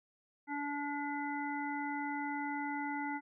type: harmonic tone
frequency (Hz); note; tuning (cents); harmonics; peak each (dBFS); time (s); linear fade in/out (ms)
288.2; D4; -33; 1 / 3 / 5 / 7; -39 / -39 / -45 / -43; 0.47-3.21; 50
effects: none